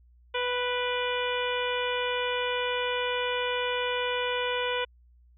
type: harmonic tone with a mistuned harmonic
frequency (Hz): 493.9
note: B4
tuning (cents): 0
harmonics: 1 / 2 / 3 / 4 / 5 / 6 / 7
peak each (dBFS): -30 / -33 / -35 / -39 / -36 / -35 / -39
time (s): 0.34-4.85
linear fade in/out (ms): 10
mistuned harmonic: 5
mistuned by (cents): -39
effects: added 60 Hz sine -55 dBFS peak until 5.37 s